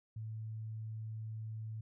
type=tone; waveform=sine; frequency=110 Hz; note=A2; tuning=in tune; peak=-40 dBFS; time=0.16-1.81 s; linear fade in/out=5 ms; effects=none